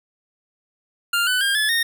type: tone with pitch steps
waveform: 25% pulse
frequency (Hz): 1399 / 1499.4 / 1607 / 1722.4 / 1846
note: F6 / F#6 / G6 / A6 / A#6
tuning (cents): +3 / +23 / +43 / -37 / -17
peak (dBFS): -14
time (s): 1.13-1.83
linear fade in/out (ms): 5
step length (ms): 140
effects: none